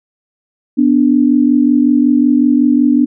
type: tone pair together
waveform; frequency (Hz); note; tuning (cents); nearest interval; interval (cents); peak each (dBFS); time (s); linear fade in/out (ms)
sine; 246.9 / 292.3; B3 / D4; 0 / -8; minor third; 292; -10; 0.77-3.06; 20
effects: none